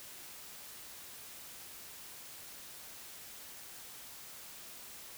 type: silence
effects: white hiss -50 dBFS RMS until 5.17 s